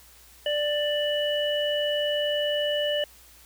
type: harmonic tone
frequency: 590 Hz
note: D5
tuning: 8 cents sharp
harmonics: 1 / 3 / 5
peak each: -25 / -34 / -28 dBFS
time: 0.46-3.04 s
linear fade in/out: 2 ms
effects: added 60 Hz sine -57 dBFS peak until 3.45 s + white hiss -53 dBFS RMS until 3.45 s